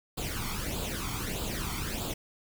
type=noise with flanger; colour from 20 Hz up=pink; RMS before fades=-34 dBFS; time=0.17-2.14 s; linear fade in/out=10 ms; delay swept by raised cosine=0.25 to 0.91 ms; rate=1.6 Hz; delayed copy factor=+0.7; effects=none